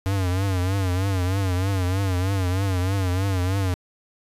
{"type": "tone with vibrato", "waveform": "square", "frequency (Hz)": 94, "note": "F#2", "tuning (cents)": 28, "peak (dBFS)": -21, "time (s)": [0.06, 3.74], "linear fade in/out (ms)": 0, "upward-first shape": "triangle", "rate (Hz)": 3.2, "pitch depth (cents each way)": 110, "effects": ["resampled to 32000 Hz"]}